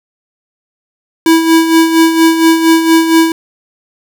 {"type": "tone with tremolo", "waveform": "square", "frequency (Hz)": 326.6, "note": "E4", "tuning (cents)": -16, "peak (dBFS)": -4, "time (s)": [1.26, 3.32], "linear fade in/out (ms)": 2, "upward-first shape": "sine", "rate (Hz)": 4.3, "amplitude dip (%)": 60, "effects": []}